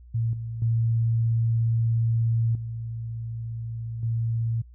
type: tone with level steps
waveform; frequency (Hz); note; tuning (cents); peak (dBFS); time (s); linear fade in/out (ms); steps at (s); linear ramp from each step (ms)
sine; 114.6; A#2; -29; -22 / -30 / -20 / -30 / -23; 0.14-4.62; 10; 0.33 / 0.62 / 2.55 / 4.03; 2
effects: noise-tail reverb RT60 0.1 s tail -26 dB re dry + added 60 Hz sine -45 dBFS peak until 4.74 s